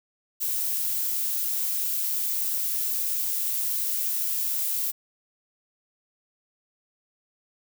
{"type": "noise", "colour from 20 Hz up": "violet", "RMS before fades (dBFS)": -27, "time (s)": [0.4, 4.92], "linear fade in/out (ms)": 20, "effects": []}